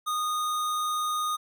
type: tone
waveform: square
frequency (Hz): 1233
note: D#6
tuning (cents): -16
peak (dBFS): -27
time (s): 0.06-1.37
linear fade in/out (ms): 20
effects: none